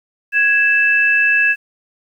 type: tone pair together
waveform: sine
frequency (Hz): 1661.2 / 2637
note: G#6 / E7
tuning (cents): 0 / 0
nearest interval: minor sixth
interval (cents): 800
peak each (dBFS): -13 / -14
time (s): 0.32-1.56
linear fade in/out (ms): 50
effects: 8-bit